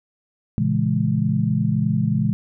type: chord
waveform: sine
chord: A# half-diminished seventh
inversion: none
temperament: just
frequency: 116.54 / 139.85 / 167.82 / 209.8 Hz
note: A#2 / C#3 / E3 / G#3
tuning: 0 / +16 / +31 / +18 cents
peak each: -23 / -23 / -23 / -22 dBFS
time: 0.58-2.33 s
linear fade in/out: 0 ms
effects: none